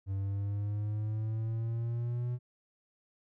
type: exponential sweep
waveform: triangle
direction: up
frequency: 96.5 to 123.47 Hz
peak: -29 dBFS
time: 0.06-2.39 s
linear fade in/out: 50 ms
effects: none

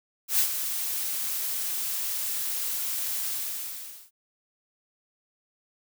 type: noise with ADSR envelope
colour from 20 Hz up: blue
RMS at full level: -21 dBFS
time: 0.28-4.11 s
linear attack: 110 ms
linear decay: 92 ms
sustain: -9 dB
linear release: 840 ms
effects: none

